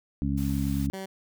harmonic tone, 69 Hz, C#2, 7 cents flat, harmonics 1 / 2 / 3 / 4, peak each -30 / -30 / -30 / -30 dBFS, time 0.22-0.9 s, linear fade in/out 0 ms
white noise, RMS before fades -45 dBFS, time 0.37-0.87 s, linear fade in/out 10 ms
15% pulse tone, 191.7 Hz, G3, 38 cents flat, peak -28 dBFS, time 0.93-1.06 s, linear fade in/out 10 ms
effects none

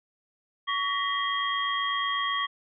sine tone cluster, 1126 / 1872 / 1980 / 3238 Hz, C#6 / A#6 / B6 / G#7, +27 / +7 / +4 / -45 cents, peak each -28 / -34 / -34 / -31 dBFS, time 0.67-2.47 s, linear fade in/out 20 ms, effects none

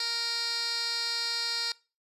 15% pulse tone with band-pass filter, 466.2 Hz, A#4, in tune, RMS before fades -31 dBFS, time 0-1.72 s, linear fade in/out 2 ms, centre 4400 Hz, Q 3.5, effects noise-tail reverb RT60 0.3 s tail -21 dB re dry + resampled to 32000 Hz

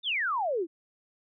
sine exponential sweep, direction down, 3729 to 308.2 Hz, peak -26 dBFS, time 0.03-0.67 s, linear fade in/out 50 ms, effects none

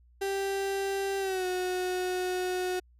35% pulse tone with pitch glide, 392 to 365.7 Hz, G4 to F#4, 0 to -20 cents, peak -27 dBFS, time 0.21-2.8 s, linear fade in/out 10 ms, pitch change -120 cents, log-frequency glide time 1.19-1.46 s, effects added 60 Hz sine -57 dBFS peak until 2.99 s + resampled to 32000 Hz

